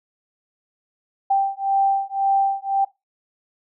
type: beating tone pair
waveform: sine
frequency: 784 / 785.9 Hz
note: G5 / G5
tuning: 0 / +4 cents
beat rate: 1.9 Hz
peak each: -20 dBFS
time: 1.3-2.85 s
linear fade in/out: 10 ms
effects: noise-tail reverb RT60 0.2 s tail -18 dB re dry